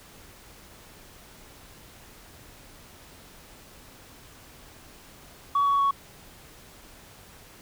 sine tone with pitch steps, 1129 / 1121.2 / 1113.5 Hz, C#6 / C#6 / C#6, +31 / +19 / +7 cents, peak -18 dBFS, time 5.55-5.91 s, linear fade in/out 5 ms, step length 120 ms, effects tanh soft clip ceiling -17 dBFS + pink hiss -50 dBFS RMS until 7.61 s

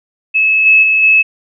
sine tone with level steps, 2593 Hz, E7, 29 cents flat, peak -8 / -4 / -8 / -5 dBFS, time 0.34-1.23 s, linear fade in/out 20 ms, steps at 0.65 / 0.82 / 1.02 s, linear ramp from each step 20 ms, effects none

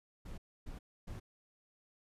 brown noise bursts, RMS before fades -45 dBFS, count 3, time 0.25-1.2 s, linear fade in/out 10 ms, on 130 ms, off 280 ms, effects resampled to 32000 Hz

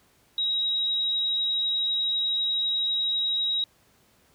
sine tone, 3822 Hz, A#7, 43 cents sharp, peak -23 dBFS, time 0.38-3.64 s, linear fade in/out 2 ms, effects pink hiss -62 dBFS RMS until 4.34 s + high-pass 60 Hz 12 dB/octave

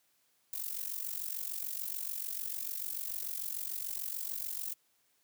violet noise with amplitude modulation, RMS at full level -35 dBFS, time 0.53-4.74 s, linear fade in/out 5 ms, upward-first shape sine, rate 46.8 Hz, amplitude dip 80%, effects white hiss -73 dBFS RMS until 5.23 s + high-pass 100 Hz 12 dB/octave

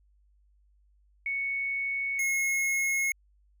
sine / square tone pair in turn, 2217 / 2168 Hz, C#7 / C#7, 0 / -39 cents, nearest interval unison, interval 39 cents, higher first, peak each -28 / -26 dBFS, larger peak second, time 1.26-2.19 / 2.19-3.12 s, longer neither, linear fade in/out 2 ms, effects added 50 Hz sine -61 dBFS peak until 3.6 s

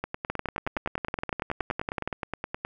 two click trains, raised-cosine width 0.5 ms, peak -15 / -13 dBFS, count 26 / 20, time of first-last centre 0.04-2.65 / 0.3-2.076 s, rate 9.58 / 10.7 Hz, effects none

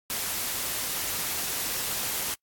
white noise, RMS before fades -30 dBFS, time 0.1-2.34 s, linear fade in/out 0 ms, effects noise-tail reverb RT60 0.1 s tail -25 dB re dry + AAC 64 kbps

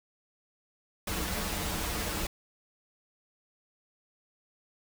pink noise with comb filter, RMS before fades -33 dBFS, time 1.07-2.27 s, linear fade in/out 5 ms, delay 7.7 ms, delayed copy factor -0.8, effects none

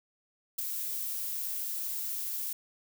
violet noise with ADSR envelope, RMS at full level -30 dBFS, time 0.58-2.53 s, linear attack 10 ms, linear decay 11 ms, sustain -5 dB, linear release 3 ms, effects none

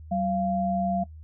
sine tone pair together, 189.4 / 690.7 Hz, F#3 / F5, +41 / -19 cents, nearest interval octave + minor seventh, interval 2240 cents, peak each -26 dBFS, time 0.11-1.04 s, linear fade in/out 10 ms, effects noise-tail reverb RT60 0.1 s tail -20 dB re dry + added 78 Hz sine -41 dBFS peak until 1.23 s

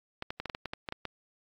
clicks, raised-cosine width 0.3 ms, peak -19 dBFS, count 11, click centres 0.224 / 0.305 / 0.4 / 0.457 / 0.498 / 0.549 / 0.657 / 0.735 / 0.888 / 0.924 / 1.053 s, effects AAC 48 kbps

